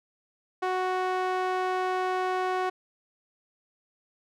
sawtooth tone with band-pass filter, 370 Hz, F#4, in tune, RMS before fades -28 dBFS, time 0.62-2.7 s, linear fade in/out 10 ms, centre 900 Hz, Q 0.99, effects none

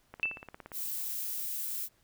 click train, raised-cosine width 0.5 ms, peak -29 dBFS, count 11, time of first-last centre 0.14-0.718 s, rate 17.3 Hz
sine tone with exponential decay, 2649 Hz, E7, 8 cents sharp, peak -24 dBFS, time 0.23-0.47 s, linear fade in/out 0 ms, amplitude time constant 51 ms
violet noise, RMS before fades -36 dBFS, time 0.72-1.89 s, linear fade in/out 50 ms
effects pink hiss -69 dBFS RMS until 2.03 s

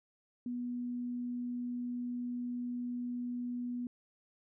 sine tone, 244.2 Hz, B3, 19 cents flat, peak -35 dBFS, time 0.46-3.87 s, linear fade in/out 2 ms, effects none

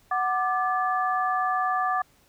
sine tone cluster, 742 / 1182 / 1723 Hz, F#5 / D6 / A6, +5 / +11 / -37 cents, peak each -26 / -25 / -32 dBFS, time 0.11-2.02 s, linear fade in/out 5 ms, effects pink hiss -61 dBFS RMS until 2.28 s

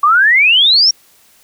sine exponential sweep, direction up, 1128 to 5680 Hz, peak -6 dBFS, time 0.03-0.91 s, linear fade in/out 5 ms, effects white hiss -49 dBFS RMS until 1.43 s

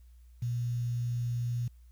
sine tone with quantisation, 120.3 Hz, B2, 45 cents flat, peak -29 dBFS, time 0.42-1.68 s, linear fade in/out 5 ms, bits 9, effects added 60 Hz sine -52 dBFS peak until 1.91 s + white hiss -74 dBFS RMS until 1.91 s

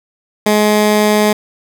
15% pulse tone, 211 Hz, G#3, 28 cents sharp, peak -3 dBFS, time 0.46-1.33 s, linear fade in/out 5 ms, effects none

